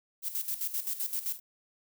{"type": "noise with tremolo", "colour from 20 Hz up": "violet", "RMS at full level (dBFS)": -32, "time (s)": [0.22, 1.4], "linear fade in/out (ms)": 50, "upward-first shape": "square", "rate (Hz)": 7.7, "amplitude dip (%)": 70, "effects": []}